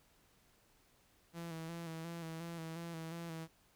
sawtooth tone with vibrato, 165.5 Hz, E3, 7 cents sharp, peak -39 dBFS, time 1.33-3.48 s, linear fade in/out 50 ms, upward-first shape square, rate 2.8 Hz, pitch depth 34 cents each way, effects pink hiss -70 dBFS RMS until 3.75 s

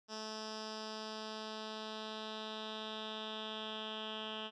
10% pulse tone with low-pass filter sweep, 217.2 Hz, A3, 22 cents flat, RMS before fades -44 dBFS, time 0.08-4.51 s, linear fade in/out 50 ms, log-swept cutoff 5300 to 3100 Hz, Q 5.3, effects none

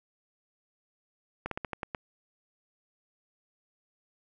slowing click train, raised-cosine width 0.5 ms, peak -18 dBFS, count 7, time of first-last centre 1.46-1.948 s, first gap 53 ms, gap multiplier 1.17, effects none

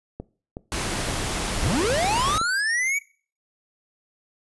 click train, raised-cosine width 2 ms, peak -19 dBFS, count 7, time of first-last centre 0.2-2.414 s, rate 2.71 Hz
pink noise, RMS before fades -27 dBFS, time 0.72-2.38 s, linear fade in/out 0 ms
square linear sweep, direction up, 34.65 to 2294 Hz, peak -22 dBFS, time 1.62-2.99 s, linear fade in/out 10 ms
effects noise-tail reverb RT60 0.4 s tail -20 dB re dry + resampled to 24000 Hz

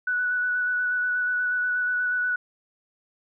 sine tone with vibrato, 1480 Hz, F#6, in tune, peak -22 dBFS, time 0.07-2.36 s, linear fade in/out 5 ms, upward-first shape square, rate 8.3 Hz, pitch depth 12 cents each way, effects none

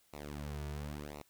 sawtooth tone with flanger, 73.42 Hz, D2, in tune, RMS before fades -43 dBFS, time 0.13-1.22 s, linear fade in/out 5 ms, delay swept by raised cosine 0.61 to 3.81 ms, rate 0.95 Hz, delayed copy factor -0.9, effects white hiss -70 dBFS RMS until 1.29 s

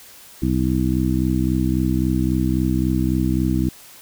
harmonic tone, 63.7 Hz, C2, 46 cents flat, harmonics 1 / 2 / 3 / 4 / 5, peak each -23 / -23 / -23 / -23 / -23 dBFS, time 0.42-3.69 s, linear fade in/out 5 ms, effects white hiss -44 dBFS RMS until 4.01 s

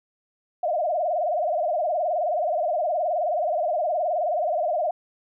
sine tone with vibrato, 659.3 Hz, E5, in tune, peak -21 dBFS, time 0.63-4.91 s, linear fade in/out 5 ms, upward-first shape sine, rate 19 Hz, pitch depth 170 cents each way, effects none

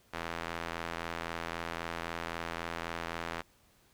sawtooth tone with band-pass filter, 83.8 Hz, E2, 29 cents sharp, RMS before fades -39 dBFS, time 0.13-3.42 s, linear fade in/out 10 ms, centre 1600 Hz, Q 0.73, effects pink hiss -66 dBFS RMS until 3.93 s

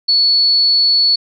sine tone, 4420 Hz, C#8, 6 cents flat, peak -9 dBFS, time 0.08-1.16 s, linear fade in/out 10 ms, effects none

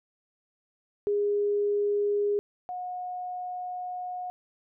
sine tone pair in turn, 410.2 / 725.4 Hz, G#4 / F#5, -21 / -34 cents, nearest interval minor seventh, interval 987 cents, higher second, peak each -23 / -32 dBFS, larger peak first, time 1.07-2.39 / 2.69-4.3 s, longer second, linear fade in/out 0 ms, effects none

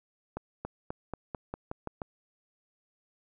accelerating click train, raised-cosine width 1 ms, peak -21 dBFS, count 9, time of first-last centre 0.37-2.018 s, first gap 280 ms, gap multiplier 0.91, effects none

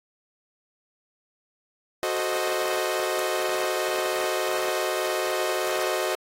sawtooth chord, F# diminished seventh, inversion none, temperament equal, 370 / 440 / 523.3 / 622.3 Hz, F#4 / A4 / C5 / Eb5, 0 / 0 / 0 / 0 cents, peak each -25 / -29 / -27 / -25 dBFS, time 2.03-6.15 s, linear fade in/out 0 ms, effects AAC 48 kbps

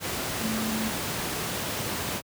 sine tone in noise, 220 Hz, A3, in tune, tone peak -28 dBFS, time 0.4-0.91 s, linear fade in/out 50 ms, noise pink, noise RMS -30 dBFS, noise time 0-2.22 s, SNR -1 dB, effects high-pass 100 Hz 12 dB/octave

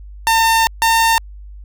sawtooth tone pair in turn, 904 / 907.9 Hz, A5 / A#5, +47 / -46 cents, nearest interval unison, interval 7 cents, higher second, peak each -7 dBFS, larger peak neither, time 0.27-0.67 / 0.82-1.18 s, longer first, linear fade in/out 0 ms, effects added 50 Hz sine -32 dBFS peak until 1.64 s

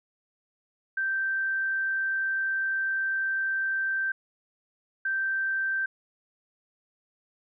sine tone pair in turn, 1563 / 1563 Hz, G6 / G6, -6 / -6 cents, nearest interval unison, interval 0 cents, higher neither, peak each -25 dBFS, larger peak neither, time 0.97-4.12 / 5.05-5.86 s, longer first, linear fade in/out 5 ms, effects none

